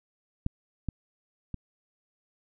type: clicks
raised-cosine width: 5 ms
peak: -15 / -18 / -22 dBFS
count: 3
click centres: 0.464 / 0.887 / 1.543 s
effects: none